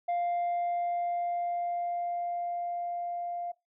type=tone with level ramp; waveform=sine; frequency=698.5 Hz; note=F5; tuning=in tune; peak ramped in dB=-24 to -32 dBFS; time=0.08-3.52 s; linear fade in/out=10 ms; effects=noise-tail reverb RT60 0.2 s tail -21 dB re dry + tanh soft clip ceiling -26 dBFS